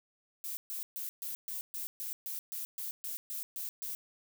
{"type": "noise bursts", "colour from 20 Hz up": "violet", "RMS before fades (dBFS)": -39, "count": 14, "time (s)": [0.44, 3.95], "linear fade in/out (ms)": 0, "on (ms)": 130, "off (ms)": 130, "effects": []}